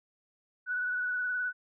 sine tone with vibrato, 1480 Hz, F#6, in tune, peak -29 dBFS, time 0.66-1.53 s, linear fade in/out 50 ms, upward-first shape sine, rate 19 Hz, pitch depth 26 cents each way, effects none

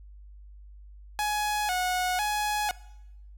sawtooth tone with vibrato, 783 Hz, G5, 2 cents flat, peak -22 dBFS, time 1.19-2.71 s, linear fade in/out 0 ms, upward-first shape square, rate 1 Hz, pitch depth 120 cents each way, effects noise-tail reverb RT60 0.9 s tail -21 dB re dry + added 50 Hz sine -45 dBFS peak until 3.37 s

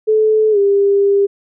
sine tone with pitch glide, 433.5 to 399.8 Hz, A4 to G4, -26 to +34 cents, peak -9 dBFS, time 0.07-1.27 s, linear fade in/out 20 ms, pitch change -140 cents, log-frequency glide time 0.51-0.58 s, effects none

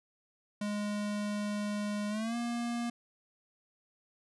square tone with pitch glide, 207.3 to 236.8 Hz, G#3 to A#3, -3 to +27 cents, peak -33 dBFS, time 0.61-2.9 s, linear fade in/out 5 ms, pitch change +230 cents, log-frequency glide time 2.09-2.36 s, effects resampled to 24000 Hz

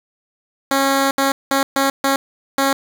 10% pulse tone bursts at uneven times, 273.1 Hz, C#4, 26 cents flat, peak -6 dBFS, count 6, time 0.71-1.11 / 1.18-1.32 / 1.51-1.63 / 1.76-1.9 / 2.04-2.16 / 2.58-2.73 s, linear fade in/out 2 ms, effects 8-bit

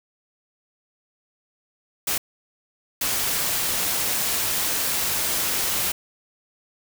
white noise bursts at uneven times, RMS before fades -24 dBFS, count 2, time 2.07-2.18 / 3.01-5.92 s, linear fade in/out 5 ms, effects none

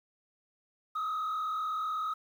sine tone with frequency modulation, 1264 Hz, D#6, 27 cents sharp, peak -28 dBFS, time 0.95-2.14 s, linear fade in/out 10 ms, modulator 44 Hz, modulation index 0.81, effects tanh soft clip ceiling -30 dBFS + 10-bit

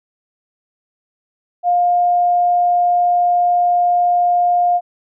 sine tone, 707 Hz, F5, 21 cents sharp, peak -11 dBFS, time 1.63-4.81 s, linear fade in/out 50 ms, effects none

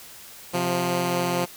10% pulse tone pair together, 130.81 / 175.93 Hz, C3 / F3, 0 / +13 cents, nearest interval perfect fourth, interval 513 cents, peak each -21 / -15 dBFS, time 0.53-1.46 s, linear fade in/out 20 ms, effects white hiss -44 dBFS RMS until 1.56 s

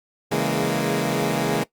15% pulse chord, A# half-diminished seventh, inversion first, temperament equal with one note detuned, 138.59 / 164.81 / 206.2 / 233.1 Hz, C#3 / E3 / G#3 / A#3, 0 / 0 / -12 / 0 cents, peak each -20 dBFS, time 0.31-1.64 s, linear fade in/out 10 ms, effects noise-tail reverb RT60 0.1 s tail -18 dB re dry + Opus 48 kbps

